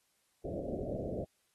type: low-pass noise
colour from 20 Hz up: white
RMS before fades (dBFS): -38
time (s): 0.44-1.25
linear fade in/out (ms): 10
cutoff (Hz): 660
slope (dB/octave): 96
effects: white hiss -75 dBFS RMS until 1.54 s + AAC 32 kbps